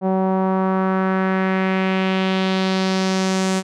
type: tone with low-pass filter sweep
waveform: sawtooth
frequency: 189.1 Hz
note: F#3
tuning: 38 cents sharp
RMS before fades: -19 dBFS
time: 0.01-3.63 s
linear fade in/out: 50 ms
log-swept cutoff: 730 to 7900 Hz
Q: 1.9
effects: none